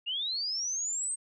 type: linear sweep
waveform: sine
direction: up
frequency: 2760 to 8430 Hz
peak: -30 dBFS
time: 0.06-1.16 s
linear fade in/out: 20 ms
effects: none